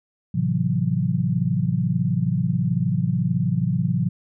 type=chord; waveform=sine; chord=F# half-diminished seventh; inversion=first; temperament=just; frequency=111 / 133.2 / 166.5 / 185 Hz; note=A2 / C3 / E3 / F#3; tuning=+16 / +31 / +18 / 0 cents; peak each=-26 / -24 / -23 / -25 dBFS; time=0.34-4.09 s; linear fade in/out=10 ms; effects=none